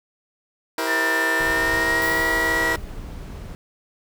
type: chord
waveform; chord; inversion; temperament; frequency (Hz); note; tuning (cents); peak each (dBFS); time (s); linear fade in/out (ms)
15% pulse; C dominant seventh; first; just; 327 / 392.4 / 470.9 / 523.3; E4 / G4 / Bb4 / C5; -14 / +2 / +18 / 0; -20 / -26 / -20 / -26; 0.78-2.76; 2
type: tone with pitch glide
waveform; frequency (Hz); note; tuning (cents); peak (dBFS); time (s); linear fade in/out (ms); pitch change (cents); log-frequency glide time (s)
sine; 1788 to 1927.4; A6 to B6; +27 to -43; -20; 0.86-2.77; 50; +130; 1.38-2.18
type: noise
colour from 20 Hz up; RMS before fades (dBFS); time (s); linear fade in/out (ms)
brown; -34; 1.4-3.55; 0
type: noise with exponential decay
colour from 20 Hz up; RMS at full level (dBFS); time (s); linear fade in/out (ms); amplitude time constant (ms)
violet; -32; 2.02-3.17; 0; 250
effects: none